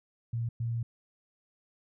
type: tone bursts at uneven times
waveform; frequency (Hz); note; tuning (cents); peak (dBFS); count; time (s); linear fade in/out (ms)
sine; 116.54; A#2; 0; -29; 2; 0.33-0.49 / 0.6-0.83; 5
effects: none